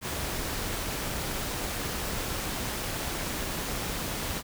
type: noise with amplitude modulation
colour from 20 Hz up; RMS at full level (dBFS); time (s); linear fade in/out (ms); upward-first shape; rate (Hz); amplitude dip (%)
pink; -31; 0.01-4.43; 50; sine; 205; 35
effects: none